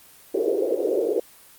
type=band-pass noise; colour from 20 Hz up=white; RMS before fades=-23 dBFS; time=0.34-1.2 s; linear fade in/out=5 ms; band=350 to 520 Hz; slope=48 dB/octave; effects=white hiss -50 dBFS RMS until 1.58 s + Opus 24 kbps